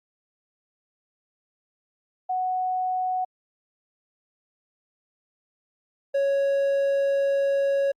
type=tone pair in turn; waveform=sine / triangle; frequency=740 / 554.4 Hz; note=F#5 / C#5; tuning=0 / 0 cents; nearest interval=perfect fourth; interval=500 cents; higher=first; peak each=-23 / -18 dBFS; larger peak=second; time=2.29-3.25 / 6.14-7.92 s; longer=second; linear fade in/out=10 ms; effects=Opus 48 kbps